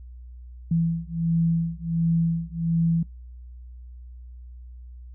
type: beating tone pair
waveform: sine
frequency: 165.6 / 167 Hz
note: E3 / E3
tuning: +8 / +23 cents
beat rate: 1.4 Hz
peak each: -24 dBFS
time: 0.71-3.03 s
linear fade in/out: 5 ms
effects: noise-tail reverb RT60 0.2 s tail -25 dB re dry + added 61 Hz sine -39 dBFS peak until 5.14 s